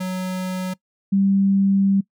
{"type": "tone pair in turn", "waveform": ["square", "sine"], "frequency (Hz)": [185, 196], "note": ["F#3", "G3"], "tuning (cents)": [0, 0], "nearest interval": "minor second", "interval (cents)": 100, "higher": "second", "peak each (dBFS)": [-24, -14], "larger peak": "second", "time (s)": [[0, 0.74], [1.12, 2.01]], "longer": "second", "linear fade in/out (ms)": 10, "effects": ["noise-tail reverb RT60 0.1 s tail -22 dB re dry"]}